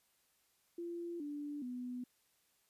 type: tone with pitch steps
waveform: sine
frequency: 343 / 291.8 / 248.2 Hz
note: F4 / D4 / B3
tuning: -31 / -11 / +9 cents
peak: -40 dBFS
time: 0.78-2.04 s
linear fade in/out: 5 ms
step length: 420 ms
effects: white hiss -75 dBFS RMS until 2.69 s + resampled to 32000 Hz